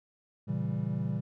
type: chord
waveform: triangle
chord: A# diminished seventh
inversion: none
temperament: equal with one note detuned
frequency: 116.54 / 138.59 / 165.96 / 196 Hz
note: A#2 / C#3 / E3 / G3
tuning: 0 / 0 / +12 / 0 cents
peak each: -33 dBFS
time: 0.47-1.21 s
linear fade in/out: 20 ms
effects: none